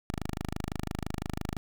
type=tone; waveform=5% pulse; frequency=25.91 Hz; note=G#0; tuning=3 cents flat; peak=-22 dBFS; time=0.1-1.57 s; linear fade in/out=0 ms; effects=none